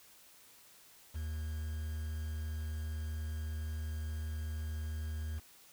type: tone with quantisation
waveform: triangle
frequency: 77.8 Hz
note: D#2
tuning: in tune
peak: -34 dBFS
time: 1.14-5.4 s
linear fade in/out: 20 ms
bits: 9
effects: white hiss -60 dBFS RMS until 5.72 s